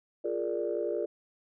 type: chord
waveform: sine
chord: Bb dominant seventh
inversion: second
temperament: equal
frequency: 349.2 / 415.3 / 466.2 / 587.3 Hz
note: F4 / Ab4 / Bb4 / D5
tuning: 0 / 0 / 0 / 0 cents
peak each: -34 dBFS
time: 0.24-1.06 s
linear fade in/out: 10 ms
effects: tanh soft clip ceiling -19 dBFS